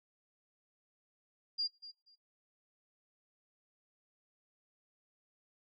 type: tone with echo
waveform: sine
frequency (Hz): 4804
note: D8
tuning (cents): +38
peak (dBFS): -31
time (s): 1.58-1.68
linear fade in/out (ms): 20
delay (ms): 240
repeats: 2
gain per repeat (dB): -15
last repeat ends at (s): 2.16
effects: noise-tail reverb RT60 0.4 s tail -26 dB re dry